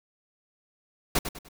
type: noise with echo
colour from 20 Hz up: pink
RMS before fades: -23 dBFS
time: 1.15-1.19 s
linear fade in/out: 5 ms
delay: 99 ms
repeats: 3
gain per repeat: -9 dB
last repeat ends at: 1.487 s
effects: none